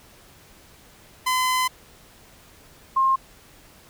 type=tone pair in turn; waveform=sawtooth / sine; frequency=1020 / 1064.4 Hz; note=C6 / C6; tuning=-44 / +29 cents; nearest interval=minor second; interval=73 cents; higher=second; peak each=-16 dBFS; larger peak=neither; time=1.26-1.68 / 2.96-3.16 s; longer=first; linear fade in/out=10 ms; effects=pink hiss -51 dBFS RMS until 3.89 s